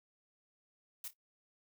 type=noise with echo; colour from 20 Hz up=blue; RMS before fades=-43 dBFS; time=1.04-1.08 s; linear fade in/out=2 ms; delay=27 ms; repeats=2; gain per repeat=-13 dB; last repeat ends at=1.134 s; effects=noise-tail reverb RT60 0.1 s tail -19 dB re dry